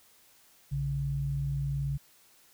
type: tone pair together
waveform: sine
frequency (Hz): 58.86 / 140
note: A#1 / C#3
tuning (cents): +17 / +18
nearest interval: octave + minor third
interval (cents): 1501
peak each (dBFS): -36 / -29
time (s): 0.71-1.98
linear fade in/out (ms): 20
effects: white hiss -61 dBFS RMS until 2.53 s